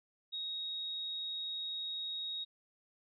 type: tone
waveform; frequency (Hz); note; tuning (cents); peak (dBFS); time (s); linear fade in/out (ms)
sine; 3768; A#7; +18; -37; 0.32-2.45; 20
effects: none